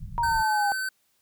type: low-pass noise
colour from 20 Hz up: pink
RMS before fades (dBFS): -36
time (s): 0-0.43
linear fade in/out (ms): 10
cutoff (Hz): 170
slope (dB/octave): 48
type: linear sweep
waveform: sine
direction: down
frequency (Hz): 950 to 798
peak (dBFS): -22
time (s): 0.18-0.72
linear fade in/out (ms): 0
type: tone with vibrato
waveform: square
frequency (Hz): 1529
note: G6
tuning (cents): -44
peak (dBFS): -28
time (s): 0.23-0.89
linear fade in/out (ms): 5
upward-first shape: triangle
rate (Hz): 10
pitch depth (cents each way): 9
effects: white hiss -69 dBFS RMS until 1.21 s